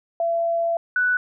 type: tone pair in turn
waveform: sine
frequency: 674 / 1484.5 Hz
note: E5 / F#6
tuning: +38 / +5 cents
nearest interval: octave + major second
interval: 1367 cents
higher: second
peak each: -19 / -17 dBFS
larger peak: second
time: 0.2-0.77 / 0.96-1.17 s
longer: first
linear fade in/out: 2 ms
effects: none